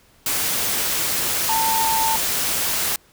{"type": "tone in noise", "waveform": "sine", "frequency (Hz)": 896, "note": "A5", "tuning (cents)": 31, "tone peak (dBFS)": -19, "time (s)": [1.49, 2.16], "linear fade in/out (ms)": 2, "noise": "white", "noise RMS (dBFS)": -22, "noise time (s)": [0.26, 2.96], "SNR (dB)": 0, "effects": ["pink hiss -55 dBFS RMS until 3.12 s"]}